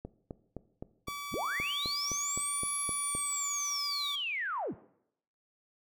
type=click train; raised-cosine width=2 ms; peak=-26 dBFS; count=13; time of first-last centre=0.05-3.151 s; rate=3.87 Hz
type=tone; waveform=sawtooth; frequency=1148 Hz; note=D6; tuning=40 cents flat; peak=-33 dBFS; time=1.07-4.16 s; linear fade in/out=10 ms
type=linear two-way sweep; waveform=sine; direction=up then down; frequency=48.84 to 10820 to 48.84 Hz; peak=-32 dBFS; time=1.31-4.75 s; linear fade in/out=50 ms; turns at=2.78 s
effects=noise-tail reverb RT60 0.7 s tail -17 dB re dry